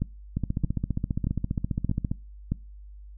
two click trains, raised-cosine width 5 ms, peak -13 / -14 dBFS, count 5 / 27, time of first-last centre 0.02-2.52 / 0.37-2.115 s, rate 1.6 / 14.9 Hz, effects noise-tail reverb RT60 0.3 s tail -23 dB re dry + added 50 Hz sine -42 dBFS peak until 3.17 s

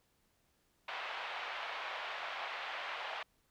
pink band-pass noise, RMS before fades -42 dBFS, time 0.88-3.23 s, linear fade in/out 5 ms, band 670 to 3300 Hz, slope 24 dB/octave, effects pink hiss -75 dBFS RMS until 3.5 s

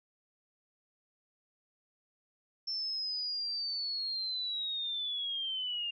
sine linear sweep, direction down, 5370 to 2794 Hz, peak -33 dBFS, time 2.67-5.91 s, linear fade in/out 10 ms, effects none

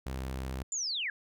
sawtooth tone, 65.41 Hz, C2, in tune, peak -31 dBFS, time 0.06-0.63 s, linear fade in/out 5 ms
sine linear sweep, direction down, 7270 to 1600 Hz, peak -31 dBFS, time 0.72-1.1 s, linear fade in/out 2 ms
effects none

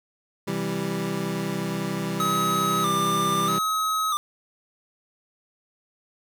25% pulse chord, C major, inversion none, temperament equal, 130.81 / 164.81 / 196 Hz, C3 / E3 / G3, 0 / 0 / 0 cents, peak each -31 / -26 / -25 dBFS, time 0.47-3.59 s, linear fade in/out 10 ms
square tone with vibrato, 1233 Hz, D#6, 16 cents flat, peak -23 dBFS, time 2.2-4.17 s, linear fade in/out 0 ms, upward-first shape square, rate 0.78 Hz, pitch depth 58 cents each way
effects none

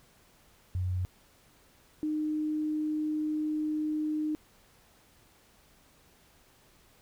sine tone pair in turn, 91.3 / 306.3 Hz, F#2 / D#4, -23 / -27 cents, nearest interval octave + major sixth, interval 2096 cents, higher second, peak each -28 dBFS, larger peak neither, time 0.75-1.05 / 2.03-4.35 s, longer second, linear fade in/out 0 ms, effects pink hiss -62 dBFS RMS until 7.01 s

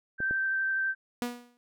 sine tone with vibrato, 1560 Hz, G6, 9 cents flat, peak -26 dBFS, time 0.18-0.95 s, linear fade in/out 50 ms, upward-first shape sine, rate 12 Hz, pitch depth 9 cents each way
clicks, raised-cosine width 2 ms, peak -25 dBFS, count 2, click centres 0.204 / 0.31 s
sawtooth tone with exponential decay, 242.4 Hz, B3, 32 cents flat, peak -23 dBFS, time 1.22-1.57 s, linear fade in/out 0 ms, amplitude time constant 74 ms
effects none

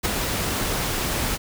pink noise with ADSR envelope, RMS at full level -20 dBFS, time 0.03-1.38 s, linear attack 24 ms, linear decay 11 ms, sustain -5 dB, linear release 32 ms, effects none

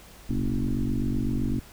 sine tone with frequency modulation, 125.4 Hz, B2, 27 cents sharp, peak -23 dBFS, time 0.29-1.6 s, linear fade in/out 10 ms, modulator 47.9 Hz, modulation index 3.7, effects added 57 Hz sine -53 dBFS peak until 1.72 s + pink hiss -50 dBFS RMS until 1.72 s

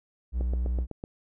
triangle tone, 60.9 Hz, B1, 24 cents flat, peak -23 dBFS, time 0.32-0.87 s, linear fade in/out 50 ms
click train, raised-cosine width 2 ms, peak -22 dBFS, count 6, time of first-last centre 0.41-1.039 s, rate 7.95 Hz
effects none

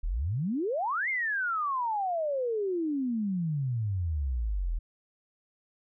sine exponential two-way sweep, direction up then down, 34.06 to 2166 to 38.24 Hz, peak -27 dBFS, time 0.03-4.79 s, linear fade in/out 10 ms, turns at 1.09 s, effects none

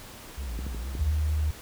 triangle tone with vibrato, 61.7 Hz, B1, 1 cent flat, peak -29 dBFS, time 0.37-1.11 s, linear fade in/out 10 ms, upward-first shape triangle, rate 4.3 Hz, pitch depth 210 cents each way
clicks, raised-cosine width 3 ms, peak -24 dBFS, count 4, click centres 0.59 / 0.666 / 0.747 / 0.952 s
sine tone, 76.3 Hz, D#2, 33 cents flat, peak -23 dBFS, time 0.99-1.51 s, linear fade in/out 5 ms
effects pink hiss -45 dBFS RMS until 1.61 s

